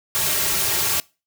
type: noise with comb filter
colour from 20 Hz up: white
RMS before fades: -21 dBFS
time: 0.15-1 s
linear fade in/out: 0 ms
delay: 4 ms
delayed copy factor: -0.95
effects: noise-tail reverb RT60 0.3 s tail -24 dB re dry